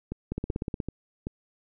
two click trains, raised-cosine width 3 ms, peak -17 / -19 dBFS, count 9 / 4, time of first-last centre 0.32-0.802 / 0.12-1.269 s, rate 16.6 / 2.61 Hz, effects none

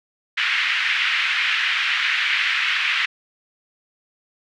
white band-pass noise, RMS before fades -21 dBFS, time 0.37-3.06 s, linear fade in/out 10 ms, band 1600 to 2800 Hz, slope 24 dB/octave, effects none

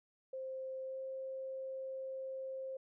sine tone with pitch glide, 525 to 529 Hz, C5 to C5, +6 to +19 cents, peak -40 dBFS, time 0.33-2.77 s, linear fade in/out 5 ms, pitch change +13 cents, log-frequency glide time 0.84-0.99 s, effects none

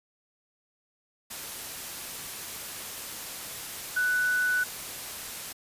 sine tone in noise, 1487 Hz, F#6, 8 cents sharp, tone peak -23 dBFS, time 3.96-4.64 s, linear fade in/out 10 ms, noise white, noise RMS -38 dBFS, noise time 1.3-5.53 s, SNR +12 dB, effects resampled to 32000 Hz

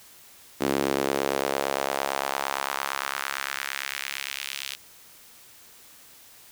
sawtooth tone with high-pass filter sweep, 68.8 Hz, C#2, 12 cents flat, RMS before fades -29 dBFS, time 0.6-4.76 s, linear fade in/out 20 ms, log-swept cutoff 300 to 3100 Hz, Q 1.6, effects white hiss -51 dBFS RMS until 6.51 s

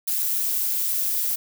violet noise with amplitude modulation, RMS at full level -22 dBFS, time 0.07-1.36 s, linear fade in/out 10 ms, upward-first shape sine, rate 183 Hz, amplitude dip 45%, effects none

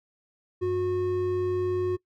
triangle tone pair together, 96.3 / 363.6 Hz, G2 / F#4, -30 / -30 cents, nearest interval octave + major seventh, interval 2300 cents, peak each -32 / -22 dBFS, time 0.61-1.97 s, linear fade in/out 20 ms, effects noise-tail reverb RT60 0.1 s tail -20 dB re dry

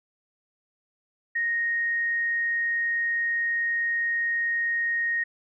sine tone, 1864.7 Hz, A#6, in tune, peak -23 dBFS, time 1.35-5.24 s, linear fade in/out 10 ms, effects none

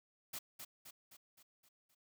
white noise with echo, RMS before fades -44 dBFS, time 0.33-0.39 s, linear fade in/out 10 ms, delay 260 ms, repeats 6, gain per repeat -5 dB, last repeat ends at 1.95 s, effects none

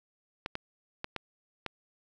clicks, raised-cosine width 0.3 ms, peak -18 dBFS, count 5, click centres 0.461 / 0.554 / 1.044 / 1.163 / 1.663 s, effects none

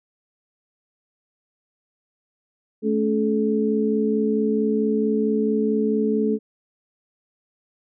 sine tone cluster, 216.9 / 281.4 / 430.4 Hz, A3 / C#4 / A4, -25 / +26 / -38 cents, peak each -21 / -26 / -22 dBFS, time 2.82-6.39 s, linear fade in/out 50 ms, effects none

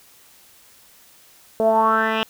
10% pulse tone with low-pass filter sweep, 221 Hz, A3, 8 cents sharp, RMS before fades -18 dBFS, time 1.6-2.23 s, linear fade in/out 0 ms, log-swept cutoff 550 to 2900 Hz, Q 6.1, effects white hiss -51 dBFS RMS until 2.29 s

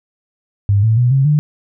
sine tone with pitch steps, 100.8 / 111.2 / 122.67 / 135.33 / 149.29 Hz, G2 / A2 / B2 / C#3 / D3, +49 / +19 / -11 / -41 / +29 cents, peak -9 dBFS, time 0.69-1.39 s, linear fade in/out 0 ms, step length 140 ms, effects none

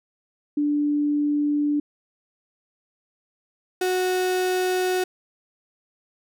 sine / 35% pulse tone pair in turn, 293.3 / 367.9 Hz, D4 / F#4, -2 / -10 cents, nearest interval major third, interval 392 cents, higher second, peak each -19 dBFS, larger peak neither, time 0.57-1.8 / 3.81-5.04 s, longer neither, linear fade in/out 5 ms, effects none

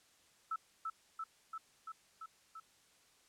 sine tone with echo, 1314 Hz, E6, 6 cents flat, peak -35 dBFS, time 0.51-0.56 s, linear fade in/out 5 ms, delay 340 ms, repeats 6, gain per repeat -2 dB, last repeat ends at 2.6 s, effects white hiss -68 dBFS RMS until 3.28 s + low-pass 9000 Hz 12 dB/octave

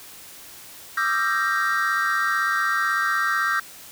triangle tone cluster, 1169 / 1245 / 1343 / 1576 / 1871 Hz, D6 / D#6 / E6 / G6 / A#6, -8 / +1 / +32 / +9 / +6 cents, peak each -28 / -28 / -24 / -22 / -25 dBFS, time 0.97-3.6 s, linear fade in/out 5 ms, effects white hiss -43 dBFS RMS until 3.91 s

